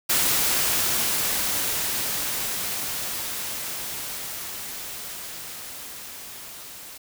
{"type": "noise with level ramp", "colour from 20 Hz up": "white", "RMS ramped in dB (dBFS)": [-21, -41], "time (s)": [0.09, 6.98], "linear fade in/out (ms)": 10, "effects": []}